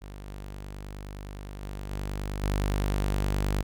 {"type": "tone with level steps", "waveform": "sawtooth", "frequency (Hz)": 49.63, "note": "G1", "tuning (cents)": 22, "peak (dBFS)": [-36, -34, -31, -27, -21], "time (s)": [0.01, 3.63], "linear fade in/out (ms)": 20, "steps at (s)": [0.26, 1.61, 1.9, 2.42], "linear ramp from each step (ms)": 20, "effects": []}